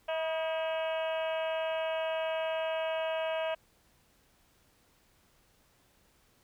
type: harmonic tone with a mistuned harmonic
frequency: 321.5 Hz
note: E4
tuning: 43 cents flat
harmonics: 2 / 3 / 4 / 5 / 6 / 7 / 8 / 9 / 10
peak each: -31 / -40 / -45 / -43 / -52 / -48 / -44 / -45 / -51 dBFS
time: 0.08-3.55 s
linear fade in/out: 10 ms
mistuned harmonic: 4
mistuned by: -46 cents
effects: pink hiss -67 dBFS RMS until 6.43 s